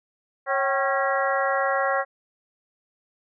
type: harmonic tone with a mistuned harmonic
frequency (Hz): 273.6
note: C#4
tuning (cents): -23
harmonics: 2 / 3 / 4 / 5 / 6 / 7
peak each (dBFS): -25 / -27 / -28 / -29 / -30 / -30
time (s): 0.46-2.05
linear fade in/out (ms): 50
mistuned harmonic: 3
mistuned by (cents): -100
effects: none